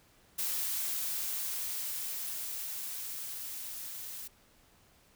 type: noise with level ramp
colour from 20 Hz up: blue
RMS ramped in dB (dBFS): -33 to -43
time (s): 0.38-4.28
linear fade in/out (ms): 10
effects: pink hiss -64 dBFS RMS until 5.15 s